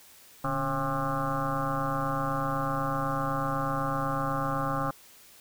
sine tone with frequency modulation, 674 Hz, E5, 38 cents sharp, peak -26 dBFS, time 0.44-4.91 s, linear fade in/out 5 ms, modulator 132 Hz, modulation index 5.1, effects white hiss -54 dBFS RMS until 5.4 s

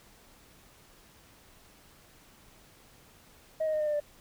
sine tone with pitch steps, 632 / 623.3 / 614.7 / 606.3 / 597.9 / 589.7 Hz, D#5 / D#5 / D#5 / D#5 / D5 / D5, +27 / +3 / -21 / -45 / +31 / +7 cents, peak -25 dBFS, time 3.6-4.002 s, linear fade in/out 10 ms, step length 67 ms, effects tanh soft clip ceiling -24 dBFS + pink hiss -58 dBFS RMS until 4.2 s

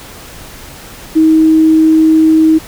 sine tone, 317.2 Hz, D#4, 33 cents sharp, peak -4 dBFS, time 1.15-2.59 s, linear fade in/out 20 ms, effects pink hiss -32 dBFS RMS until 2.67 s

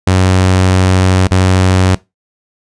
sawtooth tone with dropouts, 93.1 Hz, F#2, 11 cents sharp, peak -3 dBFS, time 0.07-1.95 s, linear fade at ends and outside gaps 5 ms, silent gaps 1.272-1.31 s, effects noise-tail reverb RT60 0.2 s tail -20 dB re dry + resampled to 22050 Hz

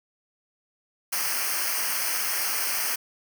white noise with comb filter, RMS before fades -27 dBFS, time 1.12-2.96 s, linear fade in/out 10 ms, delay 0.27 ms, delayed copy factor -0.9, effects none

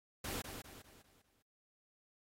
pink noise with echo, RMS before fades -42 dBFS, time 0.24-0.42 s, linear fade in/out 5 ms, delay 200 ms, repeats 5, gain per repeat -7 dB, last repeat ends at 1.42 s, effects AAC 48 kbps

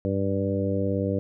harmonic tone with a mistuned harmonic, 98 Hz, G2, in tune, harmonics 1 / 2 / 3 / 4 / 5 / 6, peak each -28 / -29 / -30 / -34 / -29 / -33 dBFS, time 0.05-1.19 s, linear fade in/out 0 ms, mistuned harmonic 1, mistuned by +17 cents, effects none

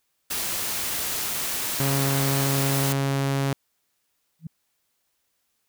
white noise, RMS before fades -28 dBFS, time 0.3-2.93 s, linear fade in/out 10 ms
sawtooth tone, 137.5 Hz, C#3, 14 cents flat, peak -18 dBFS, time 1.8-3.53 s, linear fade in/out 2 ms
sine tone with exponential growth, 161.1 Hz, E3, 39 cents flat, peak -28 dBFS, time 4.39-4.47 s, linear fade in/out 5 ms, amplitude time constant 16 ms
effects white hiss -73 dBFS RMS until 5.68 s

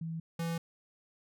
sine / square tone pair in turn, 163.3 / 166.92 Hz, E3 / E3, -16 / +22 cents, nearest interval unison, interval 38 cents, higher second, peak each -35 / -33 dBFS, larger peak second, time 0.01-0.2 / 0.39-0.58 s, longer neither, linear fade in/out 5 ms, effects none

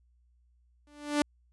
sawtooth tone with exponential growth, 293.7 Hz, D4, in tune, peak -18 dBFS, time 0.87-1.22 s, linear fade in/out 2 ms, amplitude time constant 76 ms, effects added 60 Hz sine -63 dBFS peak until 1.52 s + resampled to 24000 Hz

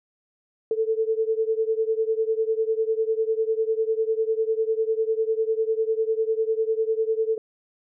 sine beating tone pair, 440 / 450 Hz, A4 / A4, 0 / +39 cents, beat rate 10 Hz, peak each -23 / -25 dBFS, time 0.71-7.38 s, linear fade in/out 2 ms, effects none

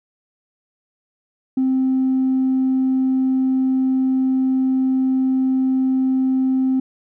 triangle tone with tanh clipping, 261.6 Hz, C4, in tune, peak -15 dBFS, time 1.57-6.8 s, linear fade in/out 5 ms, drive 5 dB, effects none

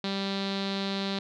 sawtooth tone with low-pass filter, 196 Hz, G3, in tune, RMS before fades -31 dBFS, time 0.04-1.19 s, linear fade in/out 2 ms, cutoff 4000 Hz, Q 5.8, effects none

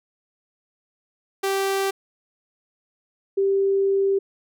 sawtooth / sine tone pair in turn, 390 / 392.1 Hz, G4 / G4, -9 / 0 cents, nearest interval unison, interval 9 cents, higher second, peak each -17 dBFS, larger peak neither, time 1.43-1.91 / 3.37-4.19 s, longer second, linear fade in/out 10 ms, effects none

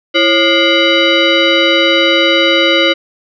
sine tone with frequency modulation, 1214 Hz, D#6, 43 cents flat, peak -7 dBFS, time 0.14-2.94 s, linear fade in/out 20 ms, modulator 880 Hz, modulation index 2.8, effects none

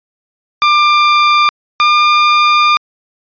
sawtooth tone pair in turn, 1191 / 1202.1 Hz, D6 / D6, +24 / +40 cents, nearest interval unison, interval 16 cents, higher second, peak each -3 dBFS, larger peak neither, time 0.62-1.49 / 1.8-2.77 s, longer second, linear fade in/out 0 ms, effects resampled to 11025 Hz

